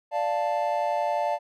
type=chord; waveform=triangle; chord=D minor; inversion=none; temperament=equal; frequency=587.3 / 698.5 / 880 Hz; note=D5 / F5 / A5; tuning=0 / 0 / 0 cents; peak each=-26 dBFS; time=0.11-1.39 s; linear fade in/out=50 ms; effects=none